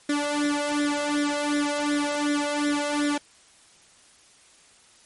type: tone with flanger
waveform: sawtooth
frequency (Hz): 292.2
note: D4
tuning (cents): -9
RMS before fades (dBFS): -25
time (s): 0.09-3.18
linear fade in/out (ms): 5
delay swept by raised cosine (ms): 0.53 to 1.53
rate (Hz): 2.7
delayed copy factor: +0.95
effects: white hiss -55 dBFS RMS until 5.05 s + MP3 48 kbps